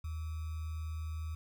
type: tone with sample-and-hold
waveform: sine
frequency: 79.3 Hz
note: D#2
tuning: 33 cents sharp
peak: -36 dBFS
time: 0.04-1.35 s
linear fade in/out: 5 ms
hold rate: 1225 Hz
effects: none